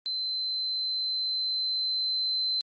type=tone with level ramp; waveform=sine; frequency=4074 Hz; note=C8; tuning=47 cents flat; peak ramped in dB=-27 to -22 dBFS; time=0.06-2.61 s; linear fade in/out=0 ms; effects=tanh soft clip ceiling -24 dBFS + MP3 32 kbps